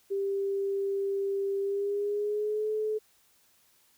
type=tone with pitch glide; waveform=sine; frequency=394.7 to 430.4 Hz; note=G4 to A4; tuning=+12 to -38 cents; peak=-27 dBFS; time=0.1-2.99 s; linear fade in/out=20 ms; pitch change=+150 cents; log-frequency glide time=1.6-2.7 s; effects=white hiss -65 dBFS RMS until 3.97 s